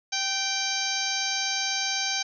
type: harmonic tone with a mistuned harmonic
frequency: 784 Hz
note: G5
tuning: in tune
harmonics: 1 / 2 / 3 / 4 / 5 / 6 / 7 / 8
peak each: -35 / -35 / -33 / -35 / -33 / -33 / -34 / -32 dBFS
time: 0.12-2.23 s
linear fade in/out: 10 ms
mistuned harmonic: 2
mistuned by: -26 cents
effects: none